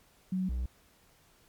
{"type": "tone pair in turn", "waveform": ["sine", "triangle"], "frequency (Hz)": [186.1, 62.1], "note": ["F#3", "B1"], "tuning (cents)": [10, 10], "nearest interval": "octave + perfect fifth", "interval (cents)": 1900, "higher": "first", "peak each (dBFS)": -28, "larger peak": "neither", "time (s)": [[0.32, 0.49], [0.49, 0.66]], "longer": "neither", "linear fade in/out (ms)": 5, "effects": ["pink hiss -64 dBFS RMS until 1.48 s", "MP3 96 kbps"]}